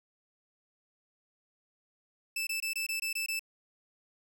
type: tone bursts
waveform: sawtooth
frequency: 2637 Hz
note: E7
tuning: in tune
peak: -28 dBFS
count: 8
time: 2.36-3.394 s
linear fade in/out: 5 ms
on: 110 ms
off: 22 ms
effects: none